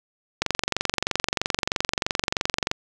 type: click train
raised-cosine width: 0.2 ms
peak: -4 dBFS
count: 54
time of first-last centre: 0.42-2.714 s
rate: 23.1 Hz
effects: none